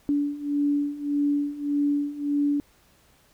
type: beating tone pair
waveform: sine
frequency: 287.4 / 289.1 Hz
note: D4 / D4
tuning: -37 / -27 cents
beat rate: 1.7 Hz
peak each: -27 / -24 dBFS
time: 0.09-2.6 s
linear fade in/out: 0 ms
effects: pink hiss -60 dBFS RMS until 3.33 s